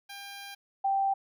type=tone pair in turn; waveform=10% pulse / sine; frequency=799 / 783 Hz; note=G5 / G5; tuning=+33 / -2 cents; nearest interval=unison; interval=35 cents; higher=first; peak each=-33 / -24 dBFS; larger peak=second; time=0.09-0.55 / 0.84-1.14 s; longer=first; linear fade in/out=10 ms; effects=none